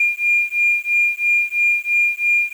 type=beating tone pair; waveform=sine; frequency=2407 / 2410 Hz; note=D7 / D7; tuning=+42 / +44 cents; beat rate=3 Hz; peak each=-17 dBFS; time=0-2.53 s; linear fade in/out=5 ms; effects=tanh soft clip ceiling -7 dBFS + 7-bit